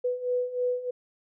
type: beating tone pair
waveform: sine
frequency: 493.6 / 496.8 Hz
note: B4 / B4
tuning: -1 / +10 cents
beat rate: 3.2 Hz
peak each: -31 / -27 dBFS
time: 0.04-0.91 s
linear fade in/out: 10 ms
effects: none